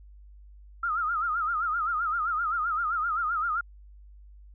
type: tone with vibrato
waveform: sine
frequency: 1315 Hz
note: E6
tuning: 5 cents flat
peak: -25 dBFS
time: 0.83-3.61 s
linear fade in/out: 5 ms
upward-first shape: sine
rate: 7.7 Hz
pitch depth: 130 cents each way
effects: added 50 Hz sine -47 dBFS peak until 4.54 s